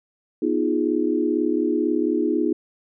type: chord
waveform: sine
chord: F half-diminished seventh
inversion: second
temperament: equal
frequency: 246.9 / 311.1 / 349.2 / 415.3 Hz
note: Cb4 / Eb4 / F4 / Ab4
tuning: 0 / 0 / 0 / 0 cents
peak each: -26 / -22 / -24 / -26 dBFS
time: 0.42-2.53 s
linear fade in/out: 5 ms
effects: none